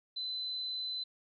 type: tone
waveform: sine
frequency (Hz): 4029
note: B7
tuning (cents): +34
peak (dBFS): -35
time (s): 0.16-1.04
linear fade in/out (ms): 10
effects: none

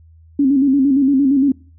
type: tone with vibrato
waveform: sine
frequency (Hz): 273.8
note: C#4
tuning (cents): -21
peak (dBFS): -10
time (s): 0.39-1.52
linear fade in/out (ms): 5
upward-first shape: square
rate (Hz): 8.7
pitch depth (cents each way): 66
effects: noise-tail reverb RT60 0.4 s tail -23 dB re dry + added 81 Hz sine -43 dBFS peak until 1.78 s

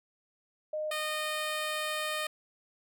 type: tone pair in turn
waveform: sine / 10% pulse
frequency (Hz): 614 / 614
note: D#5 / D#5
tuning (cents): -23 / -23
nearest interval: unison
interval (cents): 0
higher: neither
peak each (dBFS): -31 / -23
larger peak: second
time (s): 0.73-0.91 / 0.91-2.27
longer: second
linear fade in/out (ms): 5
effects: none

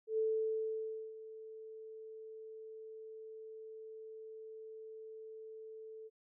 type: tone with ADSR envelope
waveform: sine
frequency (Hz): 440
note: A4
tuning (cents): 0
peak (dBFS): -30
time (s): 0.07-6.1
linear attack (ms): 110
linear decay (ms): 950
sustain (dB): -17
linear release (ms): 36
effects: none

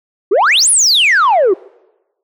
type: exponential two-way sweep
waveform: sine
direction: up then down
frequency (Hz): 349.2 to 10548 to 349.2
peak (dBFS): -5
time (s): 0.31-1.54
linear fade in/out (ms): 10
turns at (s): 0.7
effects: noise-tail reverb RT60 1.0 s tail -26 dB re dry + tanh soft clip ceiling -6 dBFS

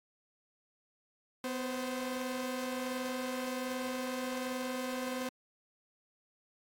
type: tone pair together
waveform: sawtooth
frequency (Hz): 251 / 523.3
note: B3 / C5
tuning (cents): +28 / 0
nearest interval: octave + minor second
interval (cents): 1272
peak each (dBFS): -33 / -35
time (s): 1.44-5.29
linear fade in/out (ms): 2
effects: AAC 64 kbps

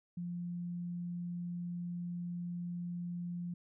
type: tone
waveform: sine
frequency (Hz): 174.61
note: F3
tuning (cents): 0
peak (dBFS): -37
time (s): 0.17-3.54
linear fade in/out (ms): 5
effects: none

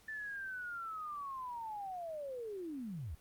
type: linear sweep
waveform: sine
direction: down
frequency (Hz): 1770 to 61.3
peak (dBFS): -40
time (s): 0.08-3.15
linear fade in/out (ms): 5
effects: pink hiss -65 dBFS RMS until 3.2 s + Opus 48 kbps

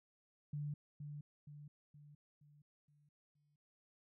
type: tone with echo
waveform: sine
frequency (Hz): 146.83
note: D3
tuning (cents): 0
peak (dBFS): -39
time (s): 0.53-0.74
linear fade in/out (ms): 5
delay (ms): 470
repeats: 6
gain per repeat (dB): -6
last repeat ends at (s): 3.56
effects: none

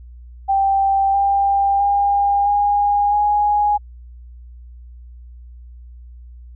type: tone with pitch steps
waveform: sine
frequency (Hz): 784 / 794.9 / 806 / 817.3 / 828.7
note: G5 / G5 / G5 / G#5 / G#5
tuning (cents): 0 / +24 / +48 / -28 / -4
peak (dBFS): -13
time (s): 0.48-3.78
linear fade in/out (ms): 20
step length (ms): 660
effects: added 60 Hz sine -36 dBFS peak until 6.55 s

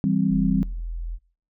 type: chord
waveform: sine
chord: C major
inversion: first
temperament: equal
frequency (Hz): 164.81 / 196 / 261.6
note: E3 / G3 / C4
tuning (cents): 0 / 0 / 0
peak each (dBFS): -24 / -21 / -24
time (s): 0.04-0.63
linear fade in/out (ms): 0
type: tone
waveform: sine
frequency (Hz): 41.83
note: E1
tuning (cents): +26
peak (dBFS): -27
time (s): 0.29-1.19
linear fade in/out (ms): 50
effects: noise-tail reverb RT60 0.5 s tail -24 dB re dry

